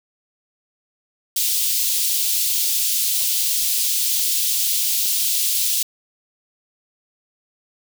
white high-pass noise, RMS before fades -20 dBFS, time 1.36-5.83 s, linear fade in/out 5 ms, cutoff 3100 Hz, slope 24 dB/octave, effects none

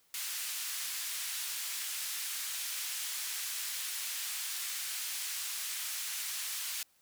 white band-pass noise, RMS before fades -38 dBFS, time 0.14-6.83 s, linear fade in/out 2 ms, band 1700 to 13000 Hz, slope 12 dB/octave, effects white hiss -69 dBFS RMS until 7.01 s

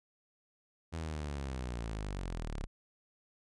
sawtooth linear sweep, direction down, 83.3 to 32.7 Hz, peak -33 dBFS, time 0.92-2.67 s, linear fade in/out 20 ms, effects resampled to 22050 Hz

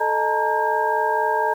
sine tone cluster, 438.2 / 614 / 870 / 934 / 1606 Hz, A4 / D#5 / A5 / A#5 / G6, -7 / -23 / -20 / +3 / +41 cents, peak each -25 / -27 / -25 / -21 / -27 dBFS, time 0-1.54 s, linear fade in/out 10 ms, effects 8-bit

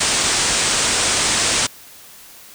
white low-pass noise, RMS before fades -18 dBFS, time 0-1.67 s, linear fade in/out 10 ms, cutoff 9200 Hz, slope 96 dB/octave, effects white hiss -42 dBFS RMS until 2.54 s

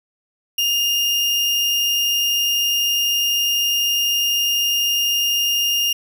35% pulse tone, 2824 Hz, F7, 19 cents sharp, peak -15 dBFS, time 0.58-5.93 s, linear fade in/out 5 ms, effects none

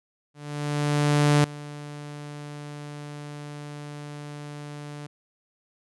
sawtooth tone with ADSR envelope, 146.83 Hz, D3, in tune, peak -12 dBFS, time 0.34-5.07 s, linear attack 1100 ms, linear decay 3 ms, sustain -20 dB, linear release 9 ms, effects resampled to 24000 Hz

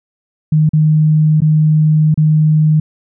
sine tone with dropouts, 154.5 Hz, D#3, 12 cents flat, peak -7 dBFS, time 0.52-2.8 s, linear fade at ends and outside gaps 5 ms, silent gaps 0.692-0.733 / 1.405-1.418 / 2.143-2.175 s, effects none

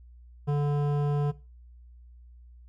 sine tone with hard clipping, 145.3 Hz, D3, 18 cents flat, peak -25 dBFS, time 0.47-1.32 s, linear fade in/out 20 ms, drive 13 dB, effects noise-tail reverb RT60 0.3 s tail -19 dB re dry + added 60 Hz sine -48 dBFS peak until 2.68 s

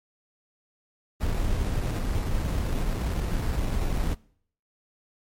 brown noise with sample-and-hold, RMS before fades -26 dBFS, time 1.2-4.15 s, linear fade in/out 20 ms, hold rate 3150 Hz, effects noise-tail reverb RT60 0.6 s tail -23 dB re dry + MP3 64 kbps

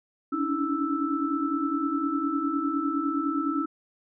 sine tone cluster, 279.3 / 289.1 / 323.4 / 1319 Hz, C#4 / D4 / E4 / E6, +13 / -27 / -33 / +1 cents, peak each -30 dBFS, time 0.32-3.66 s, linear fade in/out 10 ms, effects none

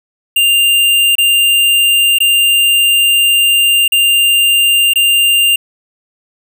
square tone with dropouts, 2794 Hz, F7, in tune, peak -8 dBFS, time 0.36-5.56 s, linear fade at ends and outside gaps 5 ms, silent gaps 1.154-1.182 / 2.186-2.203 / 3.88-3.92 / 4.936-4.957 s, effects none

